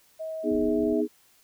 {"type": "tone with pitch glide", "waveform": "sine", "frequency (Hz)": [638, 648.8], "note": ["D#5", "E5"], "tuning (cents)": [43, -28], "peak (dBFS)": -31, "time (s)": [0.19, 1.02], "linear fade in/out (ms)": 20, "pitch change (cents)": 29, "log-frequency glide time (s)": [0.65, 0.76]}
{"type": "chord", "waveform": "sine", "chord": "G# minor", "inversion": "first", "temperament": "equal with one note detuned", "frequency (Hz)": [246.9, 313.1, 415.3], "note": ["B3", "D#4", "G#4"], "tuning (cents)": [0, 11, 0], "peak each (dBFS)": [-28, -26, -26], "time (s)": [0.43, 1.08], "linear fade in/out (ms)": 50}
{"type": "low-pass noise", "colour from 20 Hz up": "pink", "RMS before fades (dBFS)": -45, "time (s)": [0.5, 0.94], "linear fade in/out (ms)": 10, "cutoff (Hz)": 160, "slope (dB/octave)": 12}
{"effects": ["white hiss -61 dBFS RMS until 1.43 s"]}